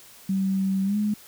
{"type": "tone with pitch glide", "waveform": "sine", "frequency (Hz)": [192.3, 209.7], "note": ["G3", "G#3"], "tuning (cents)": [-33, 17], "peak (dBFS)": -21, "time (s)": [0.29, 1.14], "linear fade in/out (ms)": 5, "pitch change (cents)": 150, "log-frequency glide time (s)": [0.84, 0.97], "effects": ["white hiss -49 dBFS RMS until 1.27 s"]}